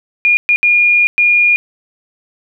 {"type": "tone bursts at uneven times", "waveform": "sine", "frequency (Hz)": 2427, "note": "D#7", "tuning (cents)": -44, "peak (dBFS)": -7, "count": 4, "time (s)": [[0.25, 0.37], [0.49, 0.56], [0.63, 1.07], [1.18, 1.56]], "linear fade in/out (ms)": 0, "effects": []}